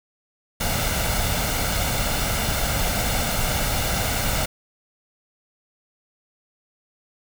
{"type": "noise with comb filter", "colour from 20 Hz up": "pink", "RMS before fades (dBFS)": -23, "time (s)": [0.6, 4.46], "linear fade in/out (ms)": 10, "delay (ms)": 1.4, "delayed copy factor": 0.55, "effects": []}